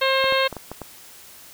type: harmonic tone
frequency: 533 Hz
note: C5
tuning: 32 cents sharp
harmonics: 1 / 2 / 3 / 4 / 5 / 6 / 7 / 8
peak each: -21 / -24 / -26 / -27 / -28 / -29 / -29 / -30 dBFS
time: 0.01-0.48 s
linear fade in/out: 10 ms
type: clicks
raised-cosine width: 1 ms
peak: -18 dBFS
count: 6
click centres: 0.242 / 0.324 / 0.527 / 0.567 / 0.716 / 0.817 s
effects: white hiss -45 dBFS RMS until 1.53 s